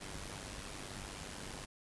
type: noise with amplitude modulation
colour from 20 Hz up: pink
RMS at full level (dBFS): -43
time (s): 0-1.66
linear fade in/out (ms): 20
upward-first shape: sine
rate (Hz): 98.4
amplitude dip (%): 65
effects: resampled to 24000 Hz